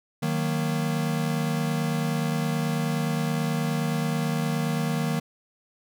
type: chord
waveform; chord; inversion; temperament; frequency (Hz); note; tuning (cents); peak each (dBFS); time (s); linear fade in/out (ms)
square; D# minor; none; equal; 155.56 / 185 / 233.1; D#3 / F#3 / A#3; 0 / 0 / 0; -27 / -32 / -30; 0.22-5.2; 10
effects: none